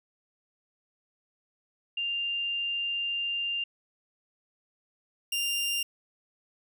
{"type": "tone pair in turn", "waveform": ["sine", "sawtooth"], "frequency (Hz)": [2794, 2794], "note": ["F7", "F7"], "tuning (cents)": [0, 0], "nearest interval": "unison", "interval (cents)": 0, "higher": "neither", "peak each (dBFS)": [-28, -24], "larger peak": "second", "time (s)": [[1.97, 3.64], [5.32, 5.83]], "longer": "first", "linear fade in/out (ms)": 5, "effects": []}